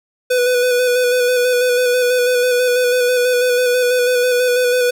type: tone with vibrato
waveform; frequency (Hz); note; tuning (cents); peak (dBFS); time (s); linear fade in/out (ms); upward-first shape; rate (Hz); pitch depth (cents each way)
square; 495.7; B4; +6; -13; 0.3-4.91; 10; square; 6.1; 21
effects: none